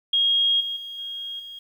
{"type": "tone with level steps", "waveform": "sine", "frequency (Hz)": 3265, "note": "G#7", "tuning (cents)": -30, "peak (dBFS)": [-17, -26, -33, -30, -36], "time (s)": [0.13, 1.59], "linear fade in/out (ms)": 5, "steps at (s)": [0.6, 0.76, 0.98, 1.39], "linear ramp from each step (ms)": 10, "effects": ["9-bit"]}